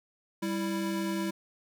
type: tone pair together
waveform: square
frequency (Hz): 195.98 / 329.6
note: G3 / E4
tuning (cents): 0 / 0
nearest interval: major sixth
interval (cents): 900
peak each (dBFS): -33 / -33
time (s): 0.42-1.31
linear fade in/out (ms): 10
effects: none